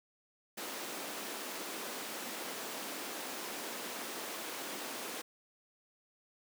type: high-pass noise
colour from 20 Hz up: pink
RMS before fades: -42 dBFS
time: 0.57-5.22 s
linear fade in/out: 10 ms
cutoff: 250 Hz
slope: 24 dB/octave
effects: none